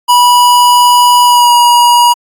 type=tone with pitch glide; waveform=square; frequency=977 to 960.8 Hz; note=B5 to B5; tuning=-19 to -48 cents; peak=-4 dBFS; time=0.08-2.14 s; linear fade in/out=20 ms; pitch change=-29 cents; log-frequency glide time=1.24-1.52 s; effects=AAC 64 kbps